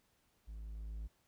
triangle tone with level ramp, 53.9 Hz, A1, 35 cents flat, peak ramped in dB -43 to -38 dBFS, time 0.47-1.08 s, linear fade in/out 20 ms, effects pink hiss -75 dBFS RMS until 1.27 s

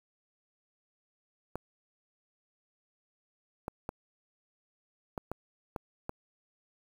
clicks, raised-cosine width 1 ms, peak -21 dBFS, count 7, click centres 1.556 / 3.681 / 3.891 / 5.178 / 5.316 / 5.762 / 6.094 s, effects 8-bit

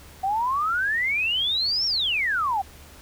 sine exponential two-way sweep, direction up then down, 747 to 5588 to 747 Hz, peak -21 dBFS, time 0.23-2.62 s, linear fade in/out 10 ms, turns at 1.86 s, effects added 74 Hz sine -49 dBFS peak until 3.01 s + pink hiss -48 dBFS RMS until 3.01 s

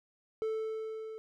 triangle tone with level ramp, 440 Hz, A4, in tune, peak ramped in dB -28 to -39 dBFS, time 0.42-1.18 s, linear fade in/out 0 ms, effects none

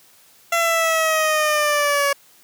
15% pulse linear sweep, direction down, 679 to 560 Hz, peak -10 dBFS, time 0.52-2.13 s, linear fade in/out 5 ms, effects white hiss -52 dBFS RMS until 2.43 s + high-pass 100 Hz 12 dB/octave

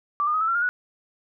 sine tone with pitch steps, 1169 / 1214.4 / 1261.6 / 1310.6 / 1361.6 / 1414.5 / 1469.4 Hz, D6 / D#6 / D#6 / E6 / F6 / F6 / F#6, -8 / -42 / +24 / -10 / -44 / +22 / -12 cents, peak -20 dBFS, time 0.2-0.69 s, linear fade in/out 0 ms, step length 70 ms, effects none

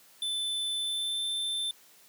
square tone with pitch glide, 3520 to 3553 Hz, A7 to A7, 0 to +16 cents, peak -30 dBFS, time 0.22-1.71 s, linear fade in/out 2 ms, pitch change +16 cents, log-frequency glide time 0.77-1.25 s, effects white hiss -58 dBFS RMS until 2.08 s + high-pass 150 Hz 12 dB/octave

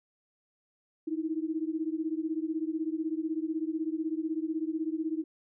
sine beating tone pair, 311.6 / 327.6 Hz, D#4 / E4, +3 / -11 cents, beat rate 16 Hz, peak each -32 / -33 dBFS, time 1.07-5.24 s, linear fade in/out 10 ms, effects none

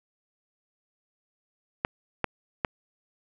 clicks, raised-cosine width 0.5 ms, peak -9 dBFS, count 3, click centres 1.849 / 2.243 / 2.648 s, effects none

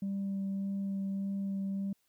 sine tone with vibrato, 196 Hz, G3, in tune, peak -30 dBFS, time 0.02-1.93 s, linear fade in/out 5 ms, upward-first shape sine, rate 1.7 Hz, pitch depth 10 cents each way, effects tanh soft clip ceiling -30 dBFS + white hiss -75 dBFS RMS until 2.08 s

